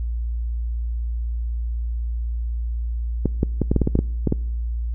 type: clicks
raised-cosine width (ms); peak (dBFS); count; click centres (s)
3; -5; 11; 3.257 / 3.431 / 3.617 / 3.715 / 3.763 / 3.817 / 3.874 / 3.954 / 3.99 / 4.273 / 4.324
effects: noise-tail reverb RT60 0.9 s tail -25 dB re dry + added 58 Hz sine -22 dBFS peak until 4.94 s